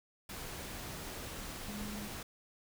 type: tone in noise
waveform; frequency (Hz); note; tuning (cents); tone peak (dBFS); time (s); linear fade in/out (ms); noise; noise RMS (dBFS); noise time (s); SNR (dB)
sine; 207.7; G#3; 0; -42; 1.68-2.08; 5; pink; -44; 0.29-2.23; -1
effects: none